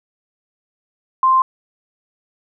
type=tone; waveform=sine; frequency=1046.5 Hz; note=C6; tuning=in tune; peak=-10 dBFS; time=1.23-1.42 s; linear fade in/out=2 ms; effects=none